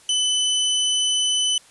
sawtooth tone, 3011 Hz, F#7, 30 cents sharp, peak -15 dBFS, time 0.09-1.58 s, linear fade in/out 2 ms, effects white hiss -51 dBFS RMS until 1.7 s + resampled to 24000 Hz

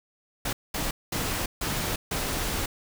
pink noise bursts at uneven times, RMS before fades -29 dBFS, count 5, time 0.45-0.53 / 0.74-0.91 / 1.12-1.46 / 1.61-1.96 / 2.11-2.66 s, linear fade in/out 5 ms, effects none

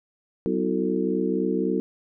harmonic tone with a mistuned harmonic, 63.7 Hz, C2, 46 cents flat, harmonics 3 / 4 / 5 / 6 / 7, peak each -28 / -28 / -28 / -28 / -28 dBFS, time 0.46-1.8 s, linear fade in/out 0 ms, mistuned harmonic 6, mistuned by -74 cents, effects none

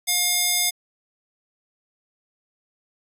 square tone with high-pass filter, 713 Hz, F5, 36 cents sharp, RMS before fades -21 dBFS, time 0.07-0.71 s, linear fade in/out 20 ms, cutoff 3700 Hz, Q 0.5, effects resampled to 32000 Hz

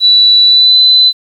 sine tone with pitch glide, 3951 to 4015 Hz, B7 to B7, 0 to +28 cents, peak -3 dBFS, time 0-1.13 s, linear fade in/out 50 ms, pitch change +28 cents, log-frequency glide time 0.45-0.78 s, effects 7-bit

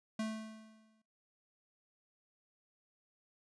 square tone with exponential decay, 219 Hz, A3, 8 cents flat, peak -34 dBFS, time 0.19-1.02 s, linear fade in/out 5 ms, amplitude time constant 180 ms, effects noise-tail reverb RT60 0.2 s tail -22 dB re dry + resampled to 22050 Hz

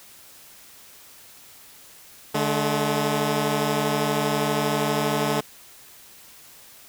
10% pulse tone pair together, 146.83 / 214 Hz, D3 / A3, 0 / -48 cents, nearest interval perfect fifth, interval 652 cents, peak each -16 dBFS, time 2.34-5.41 s, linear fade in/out 10 ms, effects white hiss -48 dBFS RMS until 6.88 s

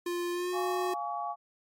square tone with pitch glide, 349.7 to 364.3 Hz, F4 to F#4, +2 to -27 cents, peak -31 dBFS, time 0.06-0.94 s, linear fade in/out 5 ms, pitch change +71 cents, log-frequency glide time 0.32-0.57 s
sine chord, Db major, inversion first, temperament equal with one note detuned, 698.5 / 830.6 / 1132.7 Hz, F5 / Ab5 / Db6, 0 / 0 / +37 cents, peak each -36 dBFS, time 0.52-1.36 s, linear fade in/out 50 ms
effects MP3 64 kbps

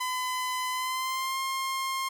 sawtooth tone with pitch glide, 1012 to 1064.2 Hz, B5 to C6, +42 to +29 cents, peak -25 dBFS, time 0-2.09 s, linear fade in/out 10 ms, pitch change +87 cents, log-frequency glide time 0.7-1.39 s, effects none

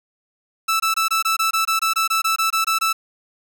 sawtooth tone bursts, 1318.5 Hz, E6, in tune, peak -13 dBFS, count 16, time 0.68-2.93 s, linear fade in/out 10 ms, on 120 ms, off 22 ms, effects none

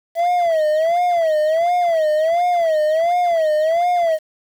triangle tone with vibrato, 659.3 Hz, E5, in tune, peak -12 dBFS, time 0.15-4.19 s, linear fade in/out 50 ms, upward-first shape sine, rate 1.4 Hz, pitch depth 140 cents each way, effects 7-bit

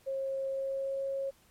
sine tone with pitch glide, 539 to 544.6 Hz, C#5 to C#5, -49 to -31 cents, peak -31 dBFS, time 0.06-1.31 s, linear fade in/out 20 ms, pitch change +18 cents, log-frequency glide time 0.5-1.02 s, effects pink hiss -64 dBFS RMS until 1.5 s + MP3 64 kbps

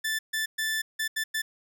sawtooth tone bursts at uneven times, 1759 Hz, A6, 1 cent flat, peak -23 dBFS, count 6, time 0.04-0.19 / 0.33-0.46 / 0.58-0.82 / 0.99-1.08 / 1.16-1.24 / 1.34-1.42 s, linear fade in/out 10 ms, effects none

